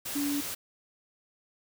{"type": "tone in noise", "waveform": "sine", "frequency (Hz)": 286.4, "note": "D4", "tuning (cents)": -43, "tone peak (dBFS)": -28, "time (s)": [0.15, 0.41], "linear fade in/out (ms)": 10, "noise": "white", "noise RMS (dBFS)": -36, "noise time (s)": [0.05, 0.55], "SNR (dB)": 5, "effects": []}